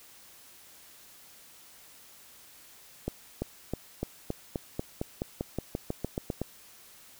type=accelerating click train; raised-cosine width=2 ms; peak=-17 dBFS; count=17; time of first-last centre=3.08-6.416 s; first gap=340 ms; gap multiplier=0.93; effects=white hiss -54 dBFS RMS until 7.19 s